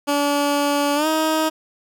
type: tone with pitch glide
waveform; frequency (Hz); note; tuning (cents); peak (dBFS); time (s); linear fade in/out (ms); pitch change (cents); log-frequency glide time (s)
15% pulse; 287.4 to 315.2; D4 to D#4; -37 to +23; -11; 0.07-1.5; 20; +160; 0.95-1.07
effects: none